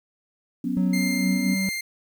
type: chord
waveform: sine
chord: F# suspended fourth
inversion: none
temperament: equal with one note detuned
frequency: 184.14 / 246.9 / 277.2 Hz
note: F#3 / B3 / C#4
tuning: -8 / 0 / 0 cents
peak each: -30 / -26 / -28 dBFS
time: 0.64-1.55 s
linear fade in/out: 5 ms
type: tone with pitch glide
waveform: triangle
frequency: 185 to 190.97 Hz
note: F#3 to G3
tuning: 0 to -45 cents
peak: -21 dBFS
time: 0.77-1.69 s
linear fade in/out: 0 ms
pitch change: +55 cents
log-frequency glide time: 1-1.57 s
type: tone with tremolo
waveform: sawtooth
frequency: 2104 Hz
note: C7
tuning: 9 cents sharp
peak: -23 dBFS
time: 0.93-1.81 s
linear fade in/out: 5 ms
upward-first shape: sine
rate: 1.7 Hz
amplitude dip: 35%
effects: 9-bit